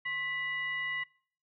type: tone with frequency modulation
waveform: sine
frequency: 1979 Hz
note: B6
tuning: 3 cents sharp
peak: -32 dBFS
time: 0.05-1.04 s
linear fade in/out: 10 ms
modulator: 915 Hz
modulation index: 0.55
effects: noise-tail reverb RT60 0.5 s tail -22 dB re dry